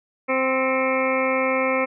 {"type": "harmonic tone with a mistuned harmonic", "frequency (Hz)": 261.6, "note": "C4", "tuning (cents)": 0, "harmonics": [1, 2, 3, 4, 5, 7, 8, 9, 10], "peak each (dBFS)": [-27, -22, -32, -28, -29, -34, -27, -30, -39], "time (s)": [0.28, 1.86], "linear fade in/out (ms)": 20, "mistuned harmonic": 8, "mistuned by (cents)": 56, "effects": []}